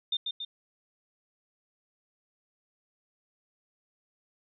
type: tone with echo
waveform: sine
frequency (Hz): 3618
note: A7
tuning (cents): +48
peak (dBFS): -26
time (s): 0.12-0.17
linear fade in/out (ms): 5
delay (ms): 140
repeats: 2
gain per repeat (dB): -4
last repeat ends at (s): 0.45
effects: none